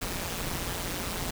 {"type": "noise with amplitude modulation", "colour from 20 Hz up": "pink", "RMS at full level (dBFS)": -30, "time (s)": [0.01, 1.31], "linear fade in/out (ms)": 10, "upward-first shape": "sine", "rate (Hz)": 177, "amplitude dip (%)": 75, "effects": []}